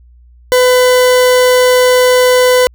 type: tone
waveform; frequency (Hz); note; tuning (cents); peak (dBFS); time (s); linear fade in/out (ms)
40% pulse; 502; B4; +28; -5; 0.52-2.67; 0
effects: added 60 Hz sine -39 dBFS peak until 2.74 s